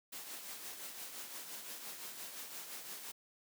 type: noise with tremolo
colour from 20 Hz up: white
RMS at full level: -45 dBFS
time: 0.12-3.12 s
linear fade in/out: 10 ms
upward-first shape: triangle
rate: 5.8 Hz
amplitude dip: 50%
effects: high-pass 200 Hz 12 dB/octave